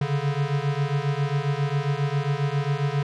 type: beating tone pair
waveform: square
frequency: 138.8 / 146.2 Hz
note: C#3 / D3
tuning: +3 / -7 cents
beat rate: 7.4 Hz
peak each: -26 dBFS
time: 0.01-3.03 s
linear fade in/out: 5 ms
effects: low-pass 4000 Hz 12 dB/octave